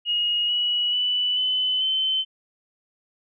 sine tone with pitch steps, 2878 / 2925 / 2973 / 3021 / 3070 Hz, F#7 / F#7 / F#7 / F#7 / G7, -49 / -21 / +8 / +35 / -37 cents, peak -20 dBFS, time 0.05-2.25 s, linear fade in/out 50 ms, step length 440 ms, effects none

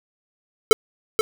square tone with echo, 440.5 Hz, A4, 2 cents sharp, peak -7 dBFS, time 0.71-0.73 s, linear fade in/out 0 ms, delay 480 ms, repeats 1, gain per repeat -8 dB, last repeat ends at 1.21 s, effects none

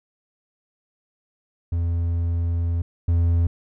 triangle tone pair in turn, 84.9 / 84.9 Hz, F2 / F2, -48 / -48 cents, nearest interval unison, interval 0 cents, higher neither, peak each -18 / -14 dBFS, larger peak second, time 1.72-2.82 / 3.08-3.47 s, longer first, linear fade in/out 5 ms, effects none

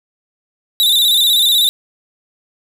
45% pulse tone with vibrato, 3729 Hz, A#7, in tune, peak -9 dBFS, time 0.8-1.69 s, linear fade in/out 0 ms, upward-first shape square, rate 16 Hz, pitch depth 66 cents each way, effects none

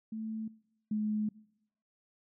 sine tone pair in turn, 220 / 212.9 Hz, A3 / G#3, 0 / +43 cents, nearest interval minor second, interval 57 cents, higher first, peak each -36 / -29 dBFS, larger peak second, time 0.12-0.48 / 0.91-1.29 s, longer second, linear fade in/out 5 ms, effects noise-tail reverb RT60 0.8 s tail -22 dB re dry

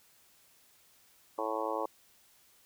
harmonic tone, 110 Hz, A2, in tune, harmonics 3 / 4 / 5 / 6 / 7 / 8 / 9 / 10, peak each -41 / -39 / -37 / -43 / -42 / -39 / -40 / -40 dBFS, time 1.38-1.86 s, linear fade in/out 5 ms, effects white hiss -64 dBFS RMS until 2.65 s

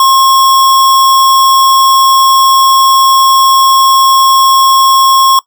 sine tone with sample-and-hold, 1069 Hz, C6, 37 cents sharp, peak -3 dBFS, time 0-5.39 s, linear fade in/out 2 ms, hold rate 4410 Hz, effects noise-tail reverb RT60 0.1 s tail -20 dB re dry

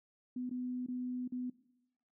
sine tone with dropouts, 250 Hz, B3, 21 cents sharp, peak -36 dBFS, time 0.36-1.5 s, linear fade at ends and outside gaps 5 ms, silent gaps 0.495-0.51 / 0.864-0.884 / 1.278-1.321 s, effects noise-tail reverb RT60 0.9 s tail -19 dB re dry

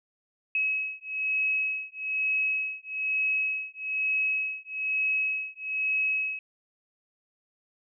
sine beating tone pair, 2562 / 2563.1 Hz, E7 / E7, -50 / -49 cents, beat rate 1.1 Hz, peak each -29 dBFS, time 0.55-6.39 s, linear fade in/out 2 ms, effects none

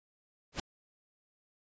pink noise with exponential growth, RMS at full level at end -28 dBFS, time 0.52-0.6 s, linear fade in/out 5 ms, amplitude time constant 16 ms, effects resampled to 16000 Hz

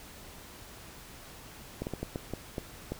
slowing click train, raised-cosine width 2 ms, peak -20 dBFS, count 8, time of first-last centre 1.82-2.92 s, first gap 49 ms, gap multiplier 1.38, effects pink hiss -49 dBFS RMS until 2.99 s

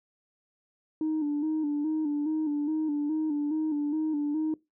sine tone with vibrato, 302.4 Hz, D#4, 49 cents flat, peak -24 dBFS, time 1.01-4.54 s, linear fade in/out 2 ms, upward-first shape square, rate 2.4 Hz, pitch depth 57 cents each way, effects noise-tail reverb RT60 0.2 s tail -22 dB re dry + tanh soft clip ceiling -23 dBFS

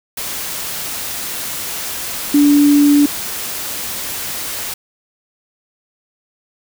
sine tone in noise, 289.3 Hz, D4, 26 cents flat, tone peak -7 dBFS, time 2.34-3.06 s, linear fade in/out 5 ms, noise white, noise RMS -24 dBFS, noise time 0.17-4.74 s, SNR +14 dB, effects none

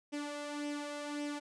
sawtooth tone with flanger, 292.4 Hz, D4, 7 cents flat, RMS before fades -40 dBFS, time 0.12-1.4 s, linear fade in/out 20 ms, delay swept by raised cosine 0.35 to 1.95 ms, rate 1.8 Hz, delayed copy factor +0.55, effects resampled to 22050 Hz

